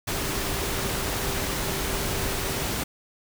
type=tone in noise; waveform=sine; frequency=392 Hz; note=G4; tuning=in tune; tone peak=-37 dBFS; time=0.12-2.63 s; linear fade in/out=10 ms; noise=pink; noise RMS=-28 dBFS; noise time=0.07-2.84 s; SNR=-12 dB; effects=none